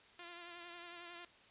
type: tone with vibrato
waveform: 5% pulse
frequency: 346.1 Hz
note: F4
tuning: 16 cents flat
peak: -38 dBFS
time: 0.19-1.25 s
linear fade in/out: 2 ms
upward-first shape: triangle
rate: 11 Hz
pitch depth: 39 cents each way
effects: white hiss -63 dBFS RMS until 1.5 s + resampled to 8000 Hz